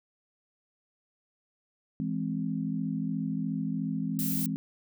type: chord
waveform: sine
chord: E augmented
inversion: none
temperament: equal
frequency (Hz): 164.81 / 207.7 / 261.6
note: E3 / G#3 / B#3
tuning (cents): 0 / 0 / 0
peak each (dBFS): -33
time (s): 2-4.56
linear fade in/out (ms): 0
type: noise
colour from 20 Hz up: violet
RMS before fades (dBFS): -33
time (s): 4.19-4.46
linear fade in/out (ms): 0
effects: none